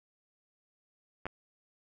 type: clicks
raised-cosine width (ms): 0.5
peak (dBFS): -22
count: 2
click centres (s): 1.256 / 1.266
effects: none